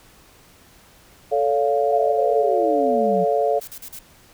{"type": "chord", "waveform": "sine", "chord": "A augmented", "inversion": "none", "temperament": "equal with one note detuned", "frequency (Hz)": [440, 566.3, 698.5], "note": ["A4", "C#5", "E#5"], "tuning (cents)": [0, 37, 0], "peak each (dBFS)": -21, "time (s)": [1.31, 3.6], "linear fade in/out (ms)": 20}
{"type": "exponential sweep", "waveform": "sine", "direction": "down", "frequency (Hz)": [740, 174.61], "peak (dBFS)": -23, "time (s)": [1.9, 3.25], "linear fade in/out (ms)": 20}
{"type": "noise bursts", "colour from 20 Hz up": "blue", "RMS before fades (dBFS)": -36, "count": 4, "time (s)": [3.61, 3.991], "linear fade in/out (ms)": 5, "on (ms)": 66, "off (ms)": 39}
{"effects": ["pink hiss -51 dBFS RMS until 4.33 s"]}